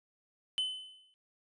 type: tone with exponential decay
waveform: triangle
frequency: 3033 Hz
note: F#7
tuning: 42 cents sharp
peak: -26 dBFS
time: 0.58-1.14 s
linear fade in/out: 0 ms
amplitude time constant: 120 ms
effects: resampled to 24000 Hz